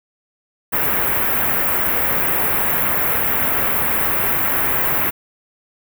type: band-stop noise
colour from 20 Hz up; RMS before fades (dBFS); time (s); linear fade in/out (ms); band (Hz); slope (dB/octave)
white; -18; 0.72-5.11; 20; 2200 to 14000; 24
effects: none